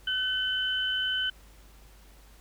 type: tone pair together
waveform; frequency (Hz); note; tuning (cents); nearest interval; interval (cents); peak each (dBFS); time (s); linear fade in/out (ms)
sine; 1517 / 3034; F#6 / F#7; +43 / +43; octave; 1200; -30 / -28; 0.07-1.3; 5
effects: added 50 Hz sine -52 dBFS peak until 2.4 s + pink hiss -58 dBFS RMS until 2.4 s